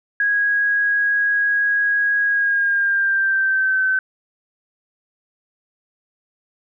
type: tone with pitch glide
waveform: sine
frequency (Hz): 1651 to 1531.6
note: G#6 to G6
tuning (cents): -11 to -41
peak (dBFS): -15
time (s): 0.2-3.99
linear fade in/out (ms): 2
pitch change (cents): -130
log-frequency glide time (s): 2.26-3.83
effects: none